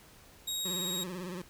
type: tone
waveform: 25% pulse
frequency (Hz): 3783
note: A#7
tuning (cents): +25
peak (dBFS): -29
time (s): 0.47-1.04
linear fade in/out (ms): 10
type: tone with vibrato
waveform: 25% pulse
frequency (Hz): 180.4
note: F#3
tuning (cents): -44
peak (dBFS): -34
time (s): 0.65-1.42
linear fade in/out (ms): 5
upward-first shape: sine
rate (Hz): 18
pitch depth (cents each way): 92
effects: pink hiss -57 dBFS RMS until 1.49 s